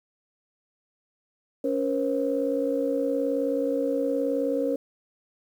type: tone cluster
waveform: sine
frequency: 279.2 / 479 / 538 Hz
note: C#4 / A#4 / C5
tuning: +13 / +47 / +48 cents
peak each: -27 dBFS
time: 1.64-4.76 s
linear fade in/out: 5 ms
effects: tanh soft clip ceiling -13 dBFS + 9-bit